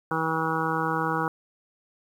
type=harmonic tone; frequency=161 Hz; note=E3; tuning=41 cents flat; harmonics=1 / 2 / 3 / 5 / 6 / 7 / 8 / 9; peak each=-32 / -32 / -32 / -32 / -32 / -32 / -32 / -32 dBFS; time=0.11-1.28 s; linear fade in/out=2 ms; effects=9-bit